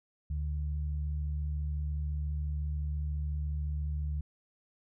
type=tone pair together; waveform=sine; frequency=74.2 / 148.4 Hz; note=D2 / D3; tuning=+18 / +18 cents; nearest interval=octave; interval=1200 cents; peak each=-31 / -40 dBFS; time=0.3-4.21 s; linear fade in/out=5 ms; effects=none